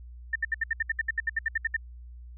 sine tone bursts, 1800 Hz, A6, 39 cents sharp, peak -23 dBFS, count 16, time 0.33-1.766 s, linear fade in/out 5 ms, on 26 ms, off 68 ms, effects added 60 Hz sine -42 dBFS peak until 2.37 s

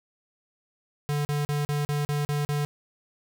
square tone bursts, 146.4 Hz, D3, 5 cents flat, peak -25 dBFS, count 8, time 1.09-2.65 s, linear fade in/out 0 ms, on 160 ms, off 40 ms, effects none

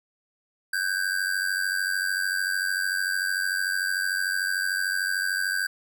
square ring-modulated tone, 1568 Hz, G6, in tune, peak -22 dBFS, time 0.73-5.67 s, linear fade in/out 5 ms, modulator 46.7 Hz, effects none

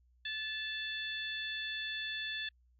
harmonic tone with a mistuned harmonic, 870 Hz, A5, 20 cents flat, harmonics 2 / 3 / 4 / 5, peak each -40 / -45 / -40 / -50 dBFS, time 0.25-2.49 s, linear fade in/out 5 ms, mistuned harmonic 3, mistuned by +30 cents, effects added 61 Hz sine -65 dBFS peak until 2.79 s + AAC 48 kbps

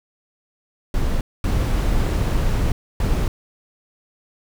brown noise bursts at uneven times, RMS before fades -19 dBFS, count 3, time 0.94-1.21 / 1.44-2.72 / 3-3.28 s, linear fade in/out 2 ms, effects none

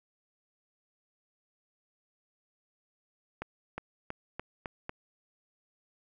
accelerating click train, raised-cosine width 0.5 ms, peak -21 dBFS, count 6, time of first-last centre 3.42-4.894 s, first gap 360 ms, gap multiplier 0.9, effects none

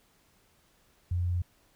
sine tone, 88.3 Hz, F2, 20 cents sharp, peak -26 dBFS, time 1.11-1.42 s, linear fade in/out 5 ms, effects pink hiss -66 dBFS RMS until 1.75 s

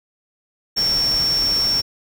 sine tone in noise, 5470 Hz, F8, 37 cents flat, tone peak -16 dBFS, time 0.76-1.82 s, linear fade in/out 20 ms, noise pink, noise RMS -30 dBFS, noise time 0.76-1.82 s, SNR +11 dB, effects none

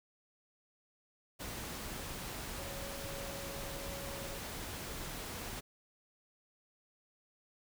sine tone in noise, 554.4 Hz, C#5, in tune, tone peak -47 dBFS, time 2.57-4.39 s, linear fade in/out 20 ms, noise pink, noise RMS -43 dBFS, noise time 1.39-5.61 s, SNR -7 dB, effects none

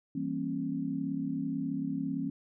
sine chord, E diminished seventh, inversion none, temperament equal with one note detuned, 164.81 / 196 / 233.1 / 271.3 Hz, E3 / G3 / Bb3 / Db4, 0 / 0 / 0 / -37 cents, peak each -38 / -39 / -38 / -33 dBFS, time 0.15-2.3 s, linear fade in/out 5 ms, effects none

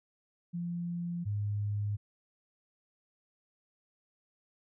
sine tone pair in turn, 172.9 / 103.19 Hz, F3 / G#2, -17 / -11 cents, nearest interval major sixth, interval 894 cents, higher first, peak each -33 / -30 dBFS, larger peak second, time 0.53-1.25 / 1.25-1.97 s, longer neither, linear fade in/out 20 ms, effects none

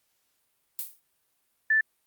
violet noise with exponential decay, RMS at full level -28 dBFS, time 0.79-1 s, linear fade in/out 1 ms, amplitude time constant 45 ms
sine tone, 1760 Hz, A6, in tune, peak -19 dBFS, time 1.7-1.81 s, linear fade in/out 5 ms
effects white hiss -73 dBFS RMS until 2.06 s + Opus 48 kbps

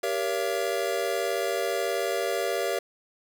square chord, G diminished seventh, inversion none, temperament just, 392 / 470.4 / 564.5 / 677.4 Hz, G4 / Bb4 / Db5 / Fb5, 0 / +16 / +31 / +47 cents, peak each -32 dBFS, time 0.03-2.79 s, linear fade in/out 5 ms, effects none

